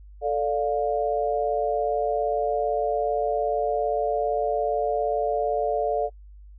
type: chord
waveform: sine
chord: D minor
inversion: second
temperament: just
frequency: 440.5 / 587.3 / 704.8 Hz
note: A4 / D5 / F5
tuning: +2 / 0 / +16 cents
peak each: -26 dBFS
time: 0.21-6.1 s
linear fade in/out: 50 ms
effects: noise-tail reverb RT60 0.1 s tail -25 dB re dry + added 50 Hz sine -43 dBFS peak until 6.58 s